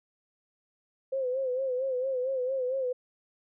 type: tone with vibrato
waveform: sine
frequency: 518 Hz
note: C5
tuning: 17 cents flat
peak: -27 dBFS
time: 1.12-2.93 s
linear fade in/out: 10 ms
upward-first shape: sine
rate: 4.4 Hz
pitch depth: 74 cents each way
effects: none